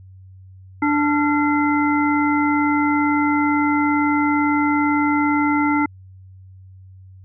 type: harmonic tone with a mistuned harmonic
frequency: 293.7 Hz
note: D4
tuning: in tune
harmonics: 1 / 3 / 5 / 7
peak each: -17 / -22 / -24 / -25 dBFS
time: 0.82-5.86 s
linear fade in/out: 5 ms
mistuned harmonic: 5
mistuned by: -120 cents
effects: added 94 Hz sine -40 dBFS peak until 7.24 s